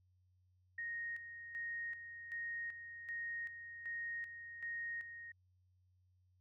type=tone with tremolo; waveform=sine; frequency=1864.7 Hz; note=A#6; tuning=in tune; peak=-40 dBFS; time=0.78-5.32 s; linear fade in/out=5 ms; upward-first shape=square; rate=1.3 Hz; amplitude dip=60%; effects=added 91 Hz sine -70 dBFS peak until 6.4 s